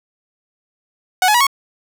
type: tone with pitch steps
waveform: sawtooth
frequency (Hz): 740 / 845.1 / 965.2 / 1102.4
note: F#5 / G#5 / B5 / C#6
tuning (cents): 0 / +30 / -40 / -10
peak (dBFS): -7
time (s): 1.22-1.468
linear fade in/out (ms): 2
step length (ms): 62
effects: none